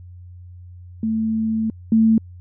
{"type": "tone pair in turn", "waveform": "sine", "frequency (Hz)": [221.3, 222.6], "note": ["A3", "A3"], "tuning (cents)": [10, 20], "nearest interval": "unison", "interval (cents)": 10, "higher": "second", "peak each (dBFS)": [-18, -11], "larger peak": "second", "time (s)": [[1.03, 1.7], [1.92, 2.18]], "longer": "first", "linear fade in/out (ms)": 2, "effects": ["added 89 Hz sine -37 dBFS peak until 2.4 s"]}